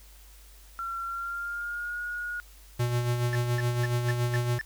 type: tone with pitch glide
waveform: sine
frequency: 1363 to 1443.2 Hz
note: F6 to F#6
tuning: -43 to -44 cents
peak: -31 dBFS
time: 0.79-2.4 s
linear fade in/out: 0 ms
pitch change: +99 cents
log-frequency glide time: 1-2 s
type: tone with tremolo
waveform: square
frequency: 121.1 Hz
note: B2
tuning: 34 cents flat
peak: -24 dBFS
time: 2.79-4.59 s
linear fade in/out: 10 ms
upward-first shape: sine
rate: 7.1 Hz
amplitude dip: 45%
type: tone bursts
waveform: triangle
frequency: 1768 Hz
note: A6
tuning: 8 cents sharp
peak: -28 dBFS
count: 6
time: 3.33-4.612 s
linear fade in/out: 0 ms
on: 22 ms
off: 230 ms
effects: added 50 Hz sine -50 dBFS peak until 4.65 s + white hiss -56 dBFS RMS until 4.65 s